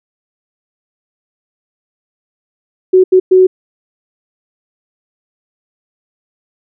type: tone bursts at uneven times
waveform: sine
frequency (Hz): 372.2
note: F#4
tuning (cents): +10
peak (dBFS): -3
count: 3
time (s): 2.93-3.04 / 3.12-3.2 / 3.31-3.47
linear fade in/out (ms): 10
effects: none